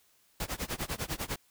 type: noise with tremolo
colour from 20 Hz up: pink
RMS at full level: -33 dBFS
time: 0.4-1.36 s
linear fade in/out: 2 ms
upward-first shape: sine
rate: 10 Hz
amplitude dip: 95%
effects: white hiss -67 dBFS RMS until 1.5 s